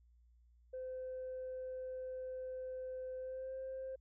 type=tone with pitch glide; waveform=sine; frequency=514 to 525.7 Hz; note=C5 to C5; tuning=-31 to +8 cents; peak=-40 dBFS; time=0.73-3.96 s; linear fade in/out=10 ms; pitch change=+39 cents; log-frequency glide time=3.18-3.54 s; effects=tanh soft clip ceiling -38 dBFS + added 59 Hz sine -64 dBFS peak until 4 s